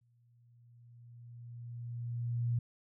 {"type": "tone with exponential growth", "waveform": "sine", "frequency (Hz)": 119, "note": "A#2", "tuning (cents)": 36, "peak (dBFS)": -28, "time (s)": [0.01, 2.59], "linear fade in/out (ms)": 5, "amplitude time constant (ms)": 560, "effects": []}